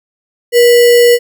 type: tone with sample-and-hold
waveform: sine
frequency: 478.4 Hz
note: A#4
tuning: 45 cents sharp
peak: -3 dBFS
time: 0.52-1.19 s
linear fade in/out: 50 ms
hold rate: 2450 Hz
effects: none